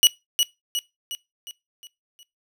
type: tone with echo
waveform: sawtooth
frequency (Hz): 2923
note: F#7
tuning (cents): -22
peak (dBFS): -8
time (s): 0.03-0.07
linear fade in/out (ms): 0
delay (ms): 360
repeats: 6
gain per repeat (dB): -6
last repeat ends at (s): 2.23
effects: noise-tail reverb RT60 0.2 s tail -20 dB re dry